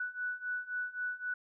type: beating tone pair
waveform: sine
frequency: 1480 / 1483.8 Hz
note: F#6 / F#6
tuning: 0 / +4 cents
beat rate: 3.8 Hz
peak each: -39 / -37 dBFS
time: 0-1.34 s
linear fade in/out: 5 ms
effects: none